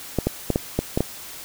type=clicks; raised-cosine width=2 ms; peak=-6 dBFS; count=7; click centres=0.187 / 0.27 / 0.503 / 0.559 / 0.79 / 0.975 / 1.006 s; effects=white hiss -38 dBFS RMS until 1.44 s